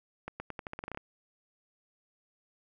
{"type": "accelerating click train", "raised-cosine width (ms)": 0.5, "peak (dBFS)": -23, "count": 12, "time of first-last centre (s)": [0.28, 0.974], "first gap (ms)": 120, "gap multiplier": 0.86, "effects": []}